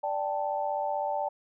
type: chord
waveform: sine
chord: D suspended fourth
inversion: none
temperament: equal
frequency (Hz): 587.3 / 784 / 880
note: D5 / G5 / A5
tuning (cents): 0 / 0 / 0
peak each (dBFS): -32 / -32 / -32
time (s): 0.03-1.29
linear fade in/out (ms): 10
effects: none